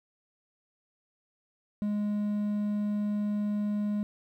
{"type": "tone", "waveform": "triangle", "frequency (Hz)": 207.7, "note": "G#3", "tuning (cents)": 0, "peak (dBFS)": -25, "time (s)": [1.82, 4.03], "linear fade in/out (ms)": 0, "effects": ["11-bit"]}